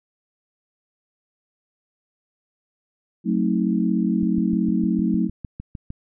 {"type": "chord", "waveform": "sine", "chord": "F# diminished seventh", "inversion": "none", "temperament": "just", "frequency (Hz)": [185, 222, 266.4, 319.7], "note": ["F#3", "A3", "C4", "Eb4"], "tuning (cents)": [0, 16, 31, 47], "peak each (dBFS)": [-22, -22, -27, -25], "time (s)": [3.24, 5.3], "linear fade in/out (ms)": 50}
{"type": "click train", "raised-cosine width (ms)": 5, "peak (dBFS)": -20, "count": 12, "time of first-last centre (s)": [4.23, 5.904], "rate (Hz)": 6.57}
{"effects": []}